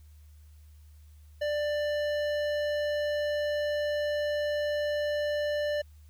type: tone with hard clipping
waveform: triangle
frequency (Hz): 591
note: D5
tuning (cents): +11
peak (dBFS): -29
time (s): 1.41-5.82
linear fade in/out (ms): 10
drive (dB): 17
effects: added 75 Hz sine -50 dBFS peak until 6.09 s + white hiss -68 dBFS RMS until 6.09 s